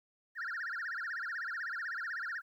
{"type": "tone with vibrato", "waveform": "sine", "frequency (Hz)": 1600, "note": "G6", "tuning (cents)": 35, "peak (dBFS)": -34, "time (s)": [0.35, 2.42], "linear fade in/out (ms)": 50, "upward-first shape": "sine", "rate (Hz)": 16, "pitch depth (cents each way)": 280, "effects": ["tanh soft clip ceiling -34 dBFS", "12-bit"]}